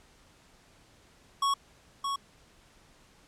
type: tone with echo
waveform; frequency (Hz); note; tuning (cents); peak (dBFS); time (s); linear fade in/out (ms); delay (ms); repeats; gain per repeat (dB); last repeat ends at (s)
square; 1108.7; C#6; 0; -25; 1.42-1.54; 5; 620; 1; -5; 2.16
effects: pink hiss -60 dBFS RMS until 3.27 s + low-pass 9000 Hz 12 dB/octave